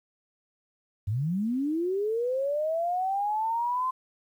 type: linear sweep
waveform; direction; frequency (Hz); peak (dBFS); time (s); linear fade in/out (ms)
sine; up; 92.5 to 1043; -25; 1.07-3.91; 10
effects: 10-bit